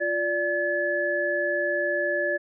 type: tone cluster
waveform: sine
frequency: 350.1 / 585 / 1716 Hz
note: F4 / D5 / A6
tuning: +4 / -7 / -44 cents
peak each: -31 / -26 / -26 dBFS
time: 0-2.38 s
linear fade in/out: 20 ms
effects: none